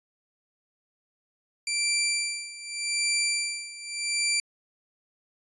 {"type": "tone with tremolo", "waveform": "15% pulse", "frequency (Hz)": 2349, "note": "D7", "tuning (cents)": 0, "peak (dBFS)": -16, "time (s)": [1.67, 4.4], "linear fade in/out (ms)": 2, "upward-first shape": "sine", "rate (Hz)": 0.84, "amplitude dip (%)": 85, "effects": ["resampled to 24000 Hz"]}